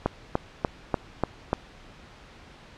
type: click train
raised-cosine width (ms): 1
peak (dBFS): -8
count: 6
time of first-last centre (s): 0.06-1.531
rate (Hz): 3.4
effects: pink hiss -49 dBFS RMS until 2.77 s + low-pass 4000 Hz 12 dB/octave